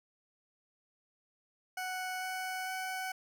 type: tone with pitch steps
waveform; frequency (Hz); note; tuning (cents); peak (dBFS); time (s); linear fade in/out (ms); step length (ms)
20% pulse; 741 / 745.7 / 750.5; F#5 / F#5 / F#5; +2 / +13 / +24; -31; 1.77-3.12; 5; 450
effects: none